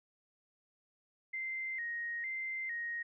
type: tone with vibrato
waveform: sine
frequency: 1975.5 Hz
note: B6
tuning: in tune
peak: -36 dBFS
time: 1.33-3.03 s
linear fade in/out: 10 ms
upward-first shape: square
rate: 1.1 Hz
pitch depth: 91 cents each way
effects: none